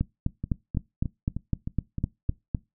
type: two click trains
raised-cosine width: 5 ms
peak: -18 / -12 dBFS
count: 7 / 11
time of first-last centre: 0.44-2.292 / 0.01-2.548 s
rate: 3.24 / 3.94 Hz
effects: noise-tail reverb RT60 0.2 s tail -21 dB re dry